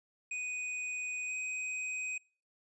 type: tone with pitch glide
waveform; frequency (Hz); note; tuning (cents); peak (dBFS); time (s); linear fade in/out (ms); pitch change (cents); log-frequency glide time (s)
square; 2489 to 2509; D#7 to D#7; 0 to +14; -36; 0.31-2.18; 5; +14; 1.26-1.32
effects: noise-tail reverb RT60 0.4 s tail -26 dB re dry + resampled to 22050 Hz